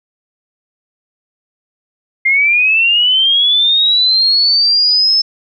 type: linear sweep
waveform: sine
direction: up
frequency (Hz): 2097 to 5270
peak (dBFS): -8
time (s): 2.25-5.22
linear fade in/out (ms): 10
effects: none